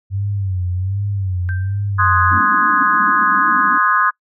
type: tone with vibrato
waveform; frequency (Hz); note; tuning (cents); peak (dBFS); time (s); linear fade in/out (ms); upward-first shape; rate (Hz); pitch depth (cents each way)
sine; 95.3; G2; -48; -17; 0.1-2.41; 50; sine; 1.3; 110
type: tone with exponential decay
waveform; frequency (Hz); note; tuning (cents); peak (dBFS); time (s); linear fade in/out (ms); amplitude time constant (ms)
sine; 1568; G6; 0; -24; 1.49-1.9; 0; 87
type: chord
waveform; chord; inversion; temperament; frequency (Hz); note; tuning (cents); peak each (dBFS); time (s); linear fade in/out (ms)
sine; Ab dominant seventh; first; equal; 1046.5 / 1244.5 / 1480 / 1661.2; C6 / Eb6 / Gb6 / Ab6; 0 / 0 / 0 / 0; -17 / -15 / -19 / -18; 1.98-4.11; 20
type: band-pass noise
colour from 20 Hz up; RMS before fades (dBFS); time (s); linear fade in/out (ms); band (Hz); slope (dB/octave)
white; -28; 2.31-3.78; 5; 180 to 320; 96
effects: noise-tail reverb RT60 0.1 s tail -25 dB re dry